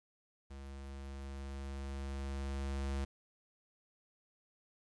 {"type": "tone with level ramp", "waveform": "square", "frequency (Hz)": 68.5, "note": "C#2", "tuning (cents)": -20, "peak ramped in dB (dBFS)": [-47, -35], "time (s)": [0.5, 3.05], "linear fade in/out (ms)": 10, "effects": ["resampled to 22050 Hz", "12-bit"]}